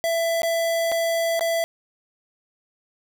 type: tone with dropouts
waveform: square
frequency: 666 Hz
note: E5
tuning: 18 cents sharp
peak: -21 dBFS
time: 0.04-1.64 s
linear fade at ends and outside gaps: 0 ms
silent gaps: 0.419-0.432 / 0.917-0.921 / 1.394-1.409 s
effects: 9-bit